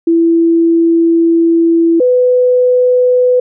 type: tone pair in turn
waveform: sine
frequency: 333.1 / 499.1 Hz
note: E4 / B4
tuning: +18 / +18 cents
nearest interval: perfect fifth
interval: 700 cents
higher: second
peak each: -6 dBFS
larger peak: neither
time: 0.07-2 / 2-3.4 s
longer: first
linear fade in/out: 5 ms
effects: none